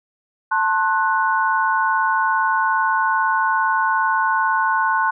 sine chord, F# diminished, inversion first, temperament just, 888 / 1065.6 / 1480 Hz, A5 / C6 / F#6, +16 / +31 / 0 cents, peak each -20 dBFS, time 0.51-5.11 s, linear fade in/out 10 ms, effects none

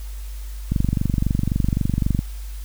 click train, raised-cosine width 5 ms, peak -7 dBFS, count 36, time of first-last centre 0.72-2.191 s, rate 23.8 Hz, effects added 50 Hz sine -29 dBFS peak until 2.64 s + white hiss -46 dBFS RMS until 2.64 s

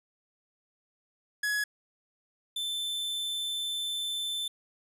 45% pulse tone pair in turn, 1683 / 3533 Hz, G#6 / A7, +23 / +6 cents, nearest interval octave + minor second, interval 1283 cents, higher second, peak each -27 / -31 dBFS, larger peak first, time 1.43-1.64 / 2.56-4.48 s, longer second, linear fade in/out 5 ms, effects resampled to 32000 Hz

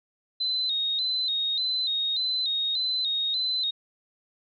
sine tone with vibrato, 3884 Hz, B7, 30 cents flat, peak -24 dBFS, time 0.4-3.71 s, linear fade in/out 10 ms, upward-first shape square, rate 1.7 Hz, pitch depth 68 cents each way, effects none

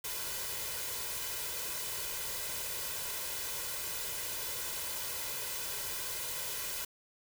white noise with comb filter, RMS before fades -38 dBFS, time 0.04-6.85 s, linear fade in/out 5 ms, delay 2 ms, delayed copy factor +0.65, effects none

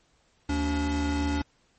square tone pair together, 75.6 / 286.6 Hz, D#2 / D4, -49 / -42 cents, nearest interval octave + major seventh, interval 2307 cents, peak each -29 / -28 dBFS, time 0.49-1.42 s, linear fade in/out 5 ms, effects pink hiss -66 dBFS RMS until 1.78 s + MP3 32 kbps

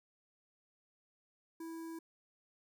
square tone with notch filter, 328.3 Hz, E4, 7 cents flat, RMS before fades -45 dBFS, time 1.6-1.99 s, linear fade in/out 5 ms, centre 3100 Hz, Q 0.52, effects none

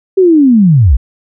sine linear sweep, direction down, 391.1 to 49 Hz, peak -3 dBFS, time 0.17-0.97 s, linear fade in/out 10 ms, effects none

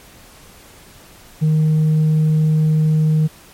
sine tone with tanh clipping, 155.56 Hz, D#3, in tune, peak -12 dBFS, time 1.41-3.28 s, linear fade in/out 20 ms, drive 1 dB, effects pink hiss -44 dBFS RMS until 3.53 s + MP3 64 kbps

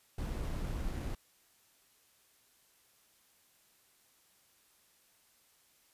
brown noise with sample-and-hold, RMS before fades -37 dBFS, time 0.18-1.15 s, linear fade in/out 5 ms, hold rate 8820 Hz, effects white hiss -68 dBFS RMS until 5.93 s + resampled to 32000 Hz

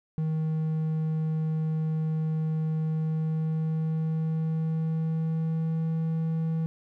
triangle tone with pitch glide, 157.8 to 161.68 Hz, D#3 to E3, +25 to -33 cents, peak -23 dBFS, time 0.18-6.66 s, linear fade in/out 0 ms, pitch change +42 cents, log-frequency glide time 2.83-5.88 s, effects none

